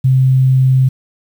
sine tone, 130.81 Hz, C3, in tune, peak -7 dBFS, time 0.04-0.89 s, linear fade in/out 10 ms, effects 7-bit

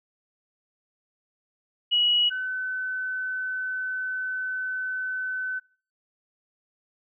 sine tone pair in turn, 2916 / 1514.7 Hz, F#7 / F#6, -26 / +40 cents, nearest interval major seventh, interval 1134 cents, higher first, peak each -19 / -27 dBFS, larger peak first, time 1.91-2.3 / 2.3-5.6 s, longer second, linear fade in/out 20 ms, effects noise-tail reverb RT60 0.4 s tail -22 dB re dry

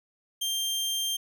sawtooth tone, 3175 Hz, G7, 21 cents sharp, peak -24 dBFS, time 0.41-1.17 s, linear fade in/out 10 ms, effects none

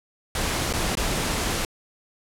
pink noise with dropouts, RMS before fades -25 dBFS, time 0.35-1.65 s, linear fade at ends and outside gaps 2 ms, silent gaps 0.728-0.736 / 0.953-0.971 s, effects low-pass 11000 Hz 12 dB/octave

